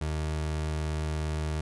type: tone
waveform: 30% pulse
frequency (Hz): 77.2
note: D#2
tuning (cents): -13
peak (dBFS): -26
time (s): 0.01-1.61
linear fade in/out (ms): 5
effects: resampled to 24000 Hz